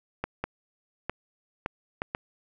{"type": "clicks", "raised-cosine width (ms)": 0.5, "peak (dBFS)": -14, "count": 6, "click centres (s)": [0.24, 0.44, 1.096, 1.661, 2.019, 2.149], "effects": []}